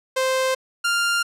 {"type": "tone pair in turn", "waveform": "sawtooth", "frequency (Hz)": [522, 1396.9], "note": ["C5", "F6"], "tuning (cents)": [-4, 0], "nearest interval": "octave + perfect fourth", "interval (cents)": 1704, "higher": "second", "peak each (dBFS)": -15, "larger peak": "neither", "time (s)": [[0.16, 0.55], [0.84, 1.23]], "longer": "neither", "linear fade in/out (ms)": 10, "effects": ["low-pass 11000 Hz 12 dB/octave"]}